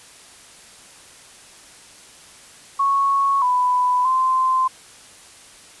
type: tone with pitch steps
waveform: sine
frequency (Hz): 1105 / 995 / 1038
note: C#6 / B5 / C6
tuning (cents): -6 / +13 / -14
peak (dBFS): -15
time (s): 2.79-4.68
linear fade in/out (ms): 10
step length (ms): 630
effects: white hiss -45 dBFS RMS until 5.8 s + resampled to 24000 Hz